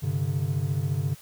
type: chord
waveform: triangle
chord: G suspended fourth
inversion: none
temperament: equal with one note detuned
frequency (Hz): 98 / 132.41 / 146.83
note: G2 / C3 / D3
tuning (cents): 0 / +21 / 0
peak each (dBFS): -28 / -26 / -26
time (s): 0.02-1.15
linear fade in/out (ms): 20
effects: white hiss -50 dBFS RMS until 1.21 s